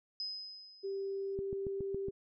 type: tone with exponential decay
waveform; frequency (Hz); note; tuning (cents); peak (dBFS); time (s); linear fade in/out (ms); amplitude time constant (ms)
sine; 5050; D#8; +25; -35; 0.2-1.35; 1; 250
type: tone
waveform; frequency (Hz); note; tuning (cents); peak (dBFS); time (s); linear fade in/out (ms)
sine; 392; G4; 0; -35; 0.83-2.11; 20
type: click train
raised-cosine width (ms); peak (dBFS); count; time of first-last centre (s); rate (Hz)
3; -29; 6; 1.39-2.084; 7.2
effects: none